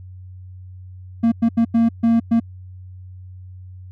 triangle tone bursts at uneven times, 230 Hz, A#3, 23 cents flat, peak -10 dBFS, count 6, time 1.23-1.32 / 1.42-1.49 / 1.57-1.65 / 1.74-1.89 / 2.03-2.2 / 2.31-2.4 s, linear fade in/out 10 ms, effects added 92 Hz sine -35 dBFS peak until 3.91 s

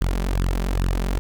sawtooth tone with flanger, 45.09 Hz, F#1, 44 cents flat, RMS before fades -22 dBFS, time 0.01-1.19 s, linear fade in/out 0 ms, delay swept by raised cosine 0.61 to 5.21 ms, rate 2.4 Hz, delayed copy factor +0.8, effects none

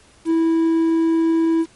triangle tone with quantisation, 327.6 Hz, E4, 11 cents flat, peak -12 dBFS, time 0.25-1.66 s, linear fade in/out 50 ms, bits 7, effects pink hiss -51 dBFS RMS until 1.75 s + MP3 48 kbps

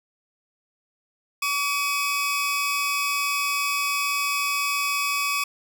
sawtooth tone pair together, 1139.8 / 2541 Hz, C#6 / D#7, +48 / +36 cents, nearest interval octave + major second, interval 1388 cents, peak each -22 dBFS, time 1.42-5.44 s, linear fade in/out 5 ms, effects none

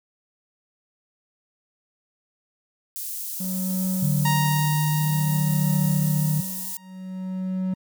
white high-pass noise, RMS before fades -32 dBFS, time 2.96-6.77 s, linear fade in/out 0 ms, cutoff 7700 Hz, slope 12 dB/octave
triangle tone with tremolo, 186.6 Hz, F#3, 15 cents sharp, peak -20 dBFS, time 3.4-7.74 s, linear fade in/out 5 ms, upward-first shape triangle, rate 0.52 Hz, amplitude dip 100%
sine tone with pitch glide, 146.83 to 151.92 Hz, D3 to D#3, 0 to -41 cents, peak -20 dBFS, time 4.02-6.41 s, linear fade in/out 10 ms, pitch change +59 cents, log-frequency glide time 4.23-4.94 s
sawtooth tone with exponential decay, 935 Hz, A#5, 5 cents sharp, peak -18 dBFS, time 4.25-7.75 s, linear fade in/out 5 ms, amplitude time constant 760 ms
effects none

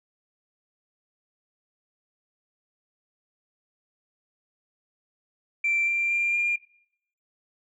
sine tone with pitch steps, 2349 / 2367 / 2385 / 2403 Hz, D7 / D7 / D7 / D7, 0 / +13 / +26 / +39 cents, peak -21 dBFS, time 5.64-6.56 s, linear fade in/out 5 ms, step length 230 ms, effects noise-tail reverb RT60 0.7 s tail -20 dB re dry + tanh soft clip ceiling -17 dBFS

